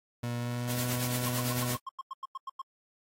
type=tone with pitch glide; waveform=30% pulse; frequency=120 to 123.37 Hz; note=B2 to B2; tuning=-49 to -1 cents; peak=-29 dBFS; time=0.23-1.76 s; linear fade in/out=5 ms; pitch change=+48 cents; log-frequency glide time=0.38-0.87 s
type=noise with tremolo; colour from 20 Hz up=white; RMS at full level=-34 dBFS; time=0.67-1.79 s; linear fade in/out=50 ms; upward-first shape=sine; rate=8.9 Hz; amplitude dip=60%
type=tone bursts; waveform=triangle; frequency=1069 Hz; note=C6; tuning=37 cents sharp; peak=-33 dBFS; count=12; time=1.26-2.618 s; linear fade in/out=5 ms; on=27 ms; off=94 ms
effects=AAC 48 kbps